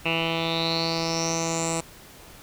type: tone with low-pass filter sweep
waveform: 10% pulse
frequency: 164.81 Hz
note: E3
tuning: in tune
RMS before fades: -26 dBFS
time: 0.05-1.81 s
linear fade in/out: 10 ms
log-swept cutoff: 2700 to 8200 Hz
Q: 9.1
effects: pink hiss -47 dBFS RMS until 2.42 s